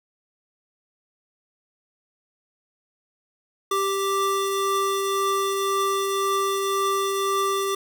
square tone pair together, 392.2 / 1174.7 Hz, G4 / D6, +1 / 0 cents, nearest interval octave + perfect fifth, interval 1899 cents, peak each -25 dBFS, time 3.71-7.75 s, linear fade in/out 5 ms, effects none

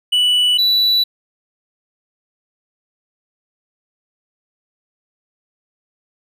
triangle tone pair in turn, 2960 / 3951 Hz, F#7 / B7, 0 / 0 cents, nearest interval perfect fourth, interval 500 cents, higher second, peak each -10 dBFS, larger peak neither, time 0.12-0.58 / 0.58-1.04 s, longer neither, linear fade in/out 10 ms, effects none

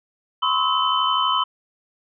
sine tone cluster, 1009 / 1081 / 1290 / 3048 Hz, B5 / C#6 / E6 / G7, +37 / -44 / -38 / -49 cents, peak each -23 dBFS, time 0.42-1.44 s, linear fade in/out 10 ms, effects none

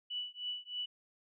sine tone with tremolo, 2960 Hz, F#7, in tune, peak -34 dBFS, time 0.1-0.86 s, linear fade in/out 10 ms, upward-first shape triangle, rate 3.2 Hz, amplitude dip 100%, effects none

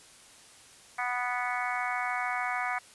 harmonic tone, 246.7 Hz, B3, 2 cents flat, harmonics 3 / 4 / 5 / 6 / 7 / 8 / 9, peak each -34 / -37 / -36 / -38 / -39 / -39 / -36 dBFS, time 0.98-2.79 s, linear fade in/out 10 ms, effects white hiss -54 dBFS RMS until 2.94 s + resampled to 24000 Hz

